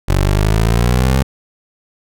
20% pulse exponential sweep, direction up, 46.09 to 67.9 Hz, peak -6 dBFS, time 0.08-1.23 s, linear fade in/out 10 ms, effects none

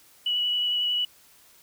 triangle tone with vibrato, 2942 Hz, F#7, 11 cents flat, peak -19 dBFS, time 0.26-1.05 s, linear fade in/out 5 ms, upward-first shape sine, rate 11 Hz, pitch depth 13 cents each way, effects tanh soft clip ceiling -21 dBFS + white hiss -56 dBFS RMS until 1.62 s

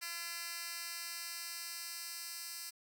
10% pulse tone with high-pass filter sweep, 340 Hz, F4, 46 cents flat, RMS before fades -44 dBFS, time 0.01-2.71 s, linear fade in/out 20 ms, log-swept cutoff 2700 to 4900 Hz, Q 0.72, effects none

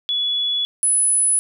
sine tone pair in turn, 3406 / 10101 Hz, G#7 / D#9, +43 / +25 cents, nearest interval octave + perfect fifth, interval 1882 cents, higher second, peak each -18 / -14 dBFS, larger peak second, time 0.09-0.65 / 0.83-1.39 s, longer neither, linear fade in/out 0 ms, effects none

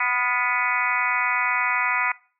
harmonic tone with a mistuned harmonic, 248.2 Hz, B3, 9 cents sharp, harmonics 3 / 4 / 5 / 6 / 7 / 8 / 9 / 10, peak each -34 / -27 / -29 / -29 / -33 / -25 / -27 / -30 dBFS, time 0-2.12 s, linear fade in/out 5 ms, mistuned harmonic 6, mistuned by -60 cents, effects noise-tail reverb RT60 0.4 s tail -21 dB re dry

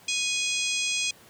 harmonic tone with a mistuned harmonic, 830.6 Hz, G#5, in tune, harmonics 3 / 4 / 5 / 6 / 7 / 8 / 9 / 10, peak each -29 / -31 / -37 / -35 / -37 / -33 / -37 / -38 dBFS, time 0.08-1.11 s, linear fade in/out 5 ms, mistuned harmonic 8, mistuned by -61 cents, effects pink hiss -53 dBFS RMS until 1.29 s + high-pass 100 Hz 12 dB/octave

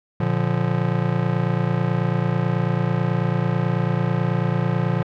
square chord, Bb major, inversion none, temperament just, 116.54 / 145.68 / 174.81 Hz, Bb2 / D3 / F3, 0 / -14 / +2 cents, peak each -24 dBFS, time 0.2-5.03 s, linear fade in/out 5 ms, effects low-pass 2000 Hz 12 dB/octave

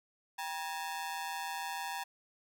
sawtooth ring-modulated tone, 873 Hz, A5, 14 cents flat, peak -30 dBFS, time 0.38-2.04 s, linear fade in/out 10 ms, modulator 83.3 Hz, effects none

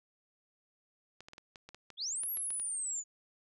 clicks, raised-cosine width 0.2 ms, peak -32 dBFS, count 12, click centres 1.206 / 1.285 / 1.334 / 1.381 / 1.558 / 1.69 / 1.746 / 1.903 / 2.235 / 2.372 / 2.506 / 2.598 s
sine linear two-way sweep, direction up then down, 3207 to 11640 to 6830 Hz, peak -34 dBFS, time 1.97-3.04 s, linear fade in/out 50 ms, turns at 2.3 s
effects none

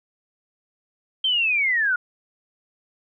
sine linear sweep, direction down, 3164 to 1407 Hz, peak -18 dBFS, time 1.24-1.96 s, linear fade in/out 5 ms, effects none

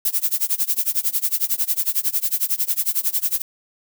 violet noise with tremolo, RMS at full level -18 dBFS, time 0.05-3.42 s, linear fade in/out 2 ms, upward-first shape sine, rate 11 Hz, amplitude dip 95%, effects none

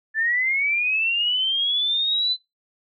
sine linear sweep, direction up, 1740 to 4047 Hz, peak -19 dBFS, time 0.14-2.37 s, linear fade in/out 50 ms, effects noise-tail reverb RT60 0.2 s tail -21 dB re dry + AAC 64 kbps

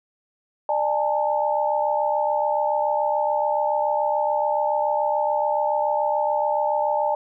sine tone cluster, 598 / 829 / 896 Hz, D5 / G#5 / A5, +31 / -3 / +31 cents, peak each -23 / -24 / -24 dBFS, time 0.69-7.15 s, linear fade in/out 2 ms, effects none

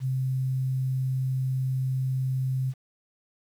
sine tone with quantisation, 130.81 Hz, C3, in tune, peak -24 dBFS, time 0-2.74 s, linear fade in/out 50 ms, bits 9, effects none

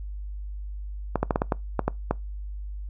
clicks, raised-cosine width 1 ms, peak -8 dBFS, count 9, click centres 1.157 / 1.23 / 1.308 / 1.359 / 1.419 / 1.522 / 1.793 / 1.88 / 2.11 s, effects noise-tail reverb RT60 0.2 s tail -23 dB re dry + added 50 Hz sine -32 dBFS peak until 2.89 s

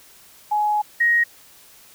sine tone pair in turn, 840 / 1880.3 Hz, G#5 / A#6, +19 / +14 cents, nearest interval octave + major second, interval 1395 cents, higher second, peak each -17 / -14 dBFS, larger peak second, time 0.51-0.82 / 1-1.24 s, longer first, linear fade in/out 10 ms, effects white hiss -49 dBFS RMS until 1.94 s

